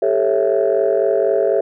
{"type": "chord", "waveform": "sine", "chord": "A dominant seventh", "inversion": "third", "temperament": "just", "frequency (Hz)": [396, 440, 550, 660], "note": ["G4", "A4", "C#5", "E5"], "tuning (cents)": [18, 0, -14, 2], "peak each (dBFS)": -18, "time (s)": [0.02, 1.61], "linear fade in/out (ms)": 5, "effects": ["tanh soft clip ceiling -6 dBFS"]}